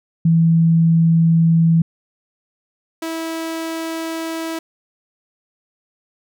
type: tone pair in turn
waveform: sine / sawtooth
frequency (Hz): 164.81 / 326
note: E3 / E4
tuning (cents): 0 / -19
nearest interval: octave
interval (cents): 1181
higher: second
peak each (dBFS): -10 / -19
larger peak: first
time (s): 0.25-1.82 / 3.02-4.59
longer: neither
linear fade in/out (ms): 5
effects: none